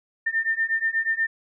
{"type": "beating tone pair", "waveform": "sine", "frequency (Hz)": [1800, 1808.3], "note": ["A6", "A6"], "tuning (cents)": [39, 47], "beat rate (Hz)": 8.3, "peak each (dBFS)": [-25, -24], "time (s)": [0.26, 1.27], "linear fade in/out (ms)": 10, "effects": []}